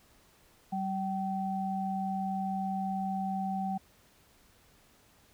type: tone pair together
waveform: sine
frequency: 192 / 768 Hz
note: G3 / G5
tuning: -36 / -36 cents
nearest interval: 2 octaves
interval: 2400 cents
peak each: -33 / -33 dBFS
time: 0.72-3.78 s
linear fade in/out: 10 ms
effects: pink hiss -63 dBFS RMS until 5.33 s